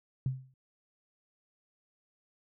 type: tone with exponential decay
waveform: sine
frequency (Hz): 130.81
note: C3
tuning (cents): 0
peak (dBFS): -25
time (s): 0.26-0.54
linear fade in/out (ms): 2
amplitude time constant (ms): 59
effects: none